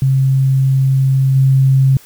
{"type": "tone with level steps", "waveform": "sine", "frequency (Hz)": 133.9, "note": "C3", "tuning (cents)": 40, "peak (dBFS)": [-9, -7], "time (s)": [0.02, 1.97], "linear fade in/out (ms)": 2, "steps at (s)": 1.35, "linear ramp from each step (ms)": 10, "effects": ["white hiss -43 dBFS RMS until 2.05 s"]}